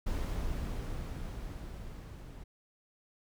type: noise with level ramp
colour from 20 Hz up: brown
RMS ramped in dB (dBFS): -33 to -47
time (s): 0.06-2.44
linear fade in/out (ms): 10
effects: none